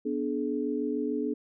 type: chord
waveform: sine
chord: G# diminished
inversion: first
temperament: equal with one note detuned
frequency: 246.9 / 293.7 / 426.2 Hz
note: B3 / D4 / G#4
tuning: 0 / 0 / +45 cents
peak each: -32 / -31 / -32 dBFS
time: 0.05-1.34 s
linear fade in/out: 10 ms
effects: none